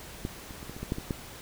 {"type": "clicks", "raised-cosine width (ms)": 3, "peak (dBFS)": [-18, -30, -30, -26, -28, -22, -15, -22, -16], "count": 9, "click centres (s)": [0.251, 0.508, 0.629, 0.696, 0.765, 0.83, 0.921, 0.984, 1.108], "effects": ["pink hiss -45 dBFS RMS until 1.41 s"]}